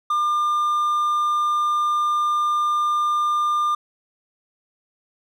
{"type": "tone", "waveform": "triangle", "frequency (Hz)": 1200, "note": "D6", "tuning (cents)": 37, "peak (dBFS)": -16, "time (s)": [0.1, 3.75], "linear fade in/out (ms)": 5, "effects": []}